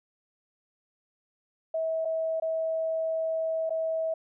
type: tone with dropouts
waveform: sine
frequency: 646 Hz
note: E5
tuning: 35 cents flat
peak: -26 dBFS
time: 1.74-4.14 s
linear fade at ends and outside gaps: 5 ms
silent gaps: 2.049-2.053 / 2.4-2.421 / 3.695-3.704 s
effects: none